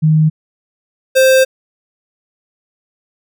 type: tone pair in turn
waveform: sine / square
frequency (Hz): 156 / 524.7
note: D#3 / C5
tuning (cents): +5 / +5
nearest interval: octave + major sixth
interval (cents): 2100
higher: second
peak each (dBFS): -7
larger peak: neither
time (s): 0.02-0.3 / 1.15-1.45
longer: second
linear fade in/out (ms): 20
effects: none